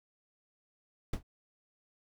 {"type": "noise with exponential decay", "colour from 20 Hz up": "brown", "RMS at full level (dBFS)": -26, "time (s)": [1.13, 1.23], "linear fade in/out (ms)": 5, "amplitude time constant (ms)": 21, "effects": []}